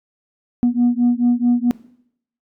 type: beating tone pair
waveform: sine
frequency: 240 / 244.6 Hz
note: B3 / B3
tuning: -49 / -16 cents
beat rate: 4.6 Hz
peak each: -15 dBFS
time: 0.63-1.71 s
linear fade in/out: 0 ms
effects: noise-tail reverb RT60 0.7 s tail -20 dB re dry + tanh soft clip ceiling -9 dBFS